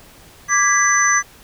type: tone cluster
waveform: sine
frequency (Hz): 1171 / 1648 / 1974 / 6060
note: D6 / G#6 / B6 / F#8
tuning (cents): -5 / -14 / -1 / +40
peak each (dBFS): -18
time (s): 0.48-1.23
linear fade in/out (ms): 50
effects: pink hiss -45 dBFS RMS until 1.43 s